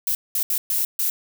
violet noise bursts at uneven times, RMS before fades -22 dBFS, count 5, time 0.07-0.15 / 0.35-0.43 / 0.5-0.58 / 0.7-0.85 / 0.99-1.1 s, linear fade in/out 2 ms, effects none

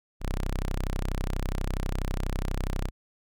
sawtooth tone, 32.2 Hz, C1, 27 cents flat, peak -23 dBFS, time 0.2-2.91 s, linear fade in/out 50 ms, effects none

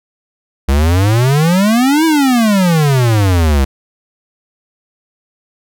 square exponential two-way sweep, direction up then down, 65.41 to 330 to 65.41 Hz, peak -9 dBFS, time 0.68-3.65 s, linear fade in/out 10 ms, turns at 2.05 s, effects none

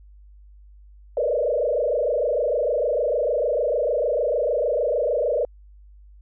sine tone with frequency modulation, 540 Hz, C#5, 45 cents flat, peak -19 dBFS, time 1.17-5.45 s, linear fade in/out 2 ms, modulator 26.6 Hz, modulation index 3.1, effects added 50 Hz sine -45 dBFS peak until 6.21 s

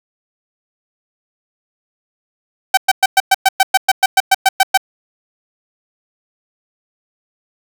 sawtooth tone bursts, 768 Hz, G5, 36 cents flat, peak -3 dBFS, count 15, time 2.74-4.775 s, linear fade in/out 5 ms, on 33 ms, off 110 ms, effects none

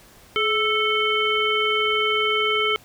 harmonic tone with a mistuned harmonic, 440 Hz, A4, in tune, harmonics 1 / 3 / 5 / 7, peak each -24 / -24 / -24 / -24 dBFS, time 0.36-2.76 s, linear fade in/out 0 ms, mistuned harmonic 1, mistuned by -52 cents, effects pink hiss -50 dBFS RMS until 2.84 s

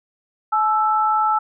sine tone pair together, 858.6 / 1322 Hz, A5 / E6, -43 / +5 cents, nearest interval perfect fifth, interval 748 cents, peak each -18 dBFS, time 0.52-1.39 s, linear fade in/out 10 ms, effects none

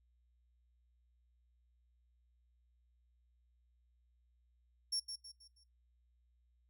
35% pulse tone with echo, 5490 Hz, F8, 31 cents flat, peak -32 dBFS, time 4.92-5 s, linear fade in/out 10 ms, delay 160 ms, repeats 4, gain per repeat -8 dB, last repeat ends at 5.64 s, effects noise-tail reverb RT60 0.2 s tail -24 dB re dry + added 60 Hz sine -70 dBFS peak until 6.69 s

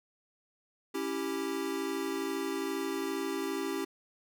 square chord, C# diminished, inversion none, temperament equal, 277.2 / 329.6 / 392 Hz, C#4 / E4 / G4, 0 / 0 / 0 cents, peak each -38 / -38 / -36 dBFS, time 0.94-3.85 s, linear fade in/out 10 ms, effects none

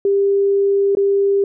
sine tone with dropouts, 397.5 Hz, G4, 24 cents sharp, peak -12 dBFS, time 0.05-1.44 s, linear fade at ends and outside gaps 2 ms, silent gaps 0.951-0.97 s, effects none

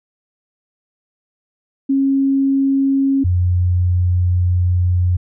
sine tone pair in turn, 272.4 / 89.44 Hz, C#4 / F2, -30 / +42 cents, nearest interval octave + perfect fifth, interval 1928 cents, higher first, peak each -12 dBFS, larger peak neither, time 1.89-3.24 / 3.24-5.17 s, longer second, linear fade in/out 10 ms, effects none

